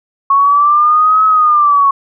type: linear two-way sweep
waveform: sine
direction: up then down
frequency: 1100 to 1287 to 1100 Hz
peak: -6 dBFS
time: 0.3-1.91 s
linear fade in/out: 5 ms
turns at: 1.25 s
effects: none